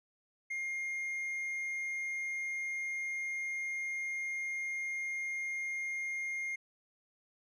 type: tone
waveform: triangle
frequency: 2125 Hz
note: C7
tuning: 26 cents sharp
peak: -33 dBFS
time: 0.5-6.56 s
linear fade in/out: 10 ms
effects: resampled to 24000 Hz